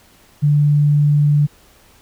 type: tone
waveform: sine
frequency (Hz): 146.83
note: D3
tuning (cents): 0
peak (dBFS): -10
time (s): 0.42-1.47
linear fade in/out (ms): 20
effects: pink hiss -50 dBFS RMS until 2.01 s